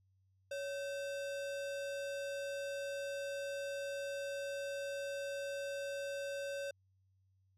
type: tone with sample-and-hold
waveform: sine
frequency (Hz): 559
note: C#5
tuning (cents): +14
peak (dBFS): -38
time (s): 0.51-6.71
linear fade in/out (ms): 5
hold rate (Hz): 2100
effects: added 95 Hz sine -70 dBFS peak until 7.57 s + low-pass 9000 Hz 12 dB/octave